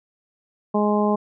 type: harmonic tone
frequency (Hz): 208.8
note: G#3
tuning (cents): +10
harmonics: 1 / 2 / 3 / 4 / 5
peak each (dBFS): -20 / -23 / -25 / -26 / -27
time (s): 0.74-1.16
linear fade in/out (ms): 10
effects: none